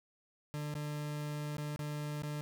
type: tone with dropouts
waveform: 40% pulse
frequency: 148.6 Hz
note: D3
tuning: 21 cents sharp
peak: -36 dBFS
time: 0.54-2.41 s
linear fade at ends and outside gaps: 0 ms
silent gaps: 0.741-0.752 / 1.569-1.582 / 1.761-1.792 / 2.222-2.234 s
effects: none